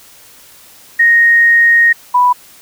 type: tone pair in turn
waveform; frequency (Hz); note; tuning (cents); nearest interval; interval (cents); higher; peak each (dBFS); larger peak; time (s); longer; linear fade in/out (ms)
sine; 1864.7 / 987.8; A#6 / B5; 0 / 0; major seventh; 1100; first; -5 / -6; first; 0.99-1.93 / 2.14-2.33; first; 10
effects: white hiss -41 dBFS RMS until 2.61 s